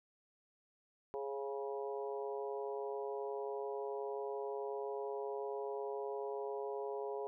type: harmonic tone with a mistuned harmonic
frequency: 138.59 Hz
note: C#3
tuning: in tune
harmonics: 3 / 4 / 5 / 6 / 7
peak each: -40 / -46 / -48 / -50 / -49 dBFS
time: 1.14-7.27 s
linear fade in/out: 0 ms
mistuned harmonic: 4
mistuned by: -23 cents
effects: none